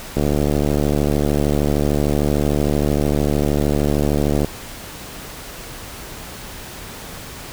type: click train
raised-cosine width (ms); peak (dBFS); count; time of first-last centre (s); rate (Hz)
2; -5; 314; 0.17-4.446; 73.2
effects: pink hiss -34 dBFS RMS until 7.52 s